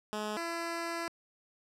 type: tone pair in turn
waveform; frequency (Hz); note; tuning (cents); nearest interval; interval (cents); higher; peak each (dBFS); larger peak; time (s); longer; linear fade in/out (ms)
10% pulse; 212 / 336.5; G#3 / E4; +36 / +36; minor sixth; 800; second; -26; neither; 0.13-0.37 / 0.37-1.08; second; 0
effects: low-pass 10000 Hz 12 dB/octave